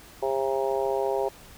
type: harmonic tone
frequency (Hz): 134.3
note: C3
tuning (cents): +46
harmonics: 3 / 4 / 5 / 6 / 7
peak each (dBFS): -27 / -29 / -31 / -33 / -34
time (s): 0.22-1.29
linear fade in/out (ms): 10
effects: pink hiss -49 dBFS RMS until 1.57 s

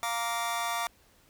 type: chord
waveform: sawtooth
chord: Bb major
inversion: second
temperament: just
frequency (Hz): 699.2 / 932.3 / 1165.4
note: F5 / Bb5 / D6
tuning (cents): +2 / 0 / -14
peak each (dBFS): -30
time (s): 0.03-0.87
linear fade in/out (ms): 0
effects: pink hiss -62 dBFS RMS until 1.29 s

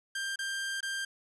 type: tone with dropouts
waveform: sawtooth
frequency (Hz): 1587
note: G6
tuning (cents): +21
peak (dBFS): -29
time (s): 0.15-1.05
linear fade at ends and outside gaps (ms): 5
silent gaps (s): 0.359-0.389 / 0.807-0.828
effects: resampled to 24000 Hz + 10-bit

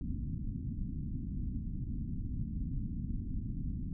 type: low-pass noise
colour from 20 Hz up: pink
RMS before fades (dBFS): -37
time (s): 0.01-3.93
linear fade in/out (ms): 2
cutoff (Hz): 270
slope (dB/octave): 48
effects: none

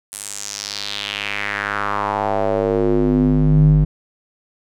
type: tone with band-pass filter sweep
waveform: square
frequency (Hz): 51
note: G#1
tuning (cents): -31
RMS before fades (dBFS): -18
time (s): 0.12-3.85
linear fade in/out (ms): 10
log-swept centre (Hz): 9800 to 120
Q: 3.1
effects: none

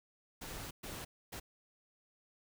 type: noise bursts at uneven times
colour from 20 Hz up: pink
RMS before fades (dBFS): -45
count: 3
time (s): 0.41-0.71 / 0.83-1.05 / 1.32-1.4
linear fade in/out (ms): 10
effects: none

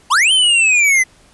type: linear two-way sweep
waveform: square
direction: up then down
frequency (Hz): 856 to 3136 to 2008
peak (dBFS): -10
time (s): 0.1-1.04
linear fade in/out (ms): 20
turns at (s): 0.32
effects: pink hiss -49 dBFS RMS until 1.33 s + resampled to 24000 Hz

